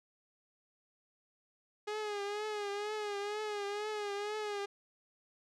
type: tone with vibrato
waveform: sawtooth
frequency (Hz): 415.3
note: G#4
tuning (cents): 0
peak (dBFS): -32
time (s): 1.87-4.66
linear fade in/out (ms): 10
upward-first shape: triangle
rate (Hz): 2.1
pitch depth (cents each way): 68
effects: low-pass 6000 Hz 12 dB/octave